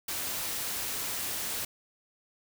white noise, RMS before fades -34 dBFS, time 0.08-1.65 s, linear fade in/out 5 ms, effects none

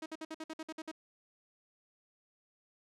sawtooth tone bursts, 317.1 Hz, D#4, 33 cents sharp, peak -36 dBFS, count 10, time 0.02-0.915 s, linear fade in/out 5 ms, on 40 ms, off 55 ms, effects low-pass 8000 Hz 12 dB/octave

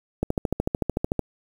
click train, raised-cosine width 2 ms, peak -9 dBFS, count 14, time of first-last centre 0.23-1.193 s, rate 13.5 Hz, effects 7-bit

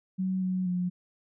sine tone with pitch steps, 187.4 / 185 / 179.5 Hz, F#3 / F#3 / F3, +22 / 0 / +48 cents, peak -26 dBFS, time 0.18-0.9 s, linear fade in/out 20 ms, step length 240 ms, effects none

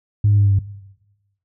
sine tone with pitch steps, 103.83 / 102.52 / 101.22 / 99.95 / 98.68 Hz, G#2 / G#2 / G#2 / G2 / G2, 0 / -22 / -44 / +34 / +12 cents, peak -10 dBFS, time 0.24-0.59 s, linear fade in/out 5 ms, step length 70 ms, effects noise-tail reverb RT60 1.0 s tail -18 dB re dry + tanh soft clip ceiling -7 dBFS

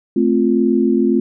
sine chord, F major, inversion first, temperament equal, 220 / 261.6 / 349.2 Hz, A3 / C4 / F4, 0 / 0 / 0 cents, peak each -16 dBFS, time 0.16-1.2 s, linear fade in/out 5 ms, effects none

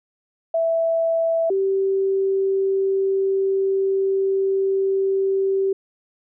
sine tone pair in turn, 659.3 / 387.6 Hz, E5 / G4, 0 / -20 cents, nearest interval major sixth, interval 920 cents, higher first, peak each -17 dBFS, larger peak neither, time 0.54-1.5 / 1.5-5.73 s, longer second, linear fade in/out 5 ms, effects none

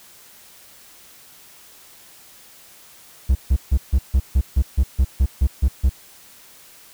triangle tone bursts, 65.41 Hz, C2, in tune, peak -10 dBFS, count 13, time 3.29-5.896 s, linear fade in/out 10 ms, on 62 ms, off 150 ms, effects white hiss -47 dBFS RMS until 6.93 s

